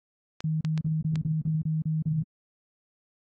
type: clicks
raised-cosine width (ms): 0.2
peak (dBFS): -20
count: 4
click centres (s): 0.405 / 0.649 / 0.777 / 1.157
type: tone bursts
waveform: sine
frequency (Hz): 157.2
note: D#3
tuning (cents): +18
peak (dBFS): -24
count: 9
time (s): 0.44-2.226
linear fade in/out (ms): 5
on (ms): 170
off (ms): 32
effects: AAC 32 kbps